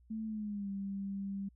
sine tone with pitch glide, 220 to 197.13 Hz, A3 to G3, 0 to +10 cents, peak -36 dBFS, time 0.1-1.49 s, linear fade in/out 10 ms, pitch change -190 cents, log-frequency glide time 0.26-0.7 s, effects added 60 Hz sine -61 dBFS peak until 1.55 s

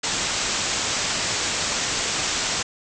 white low-pass noise, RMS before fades -25 dBFS, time 0.03-2.63 s, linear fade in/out 10 ms, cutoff 7900 Hz, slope 96 dB/octave, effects none

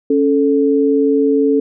sine tone pair together, 277.1 / 438.6 Hz, C#4 / A4, -1 / -6 cents, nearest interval minor sixth, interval 795 cents, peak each -13 dBFS, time 0.1-1.6 s, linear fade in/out 5 ms, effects none

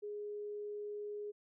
sine tone, 415.3 Hz, G#4, in tune, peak -40 dBFS, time 0.02-1.32 s, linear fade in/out 20 ms, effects none

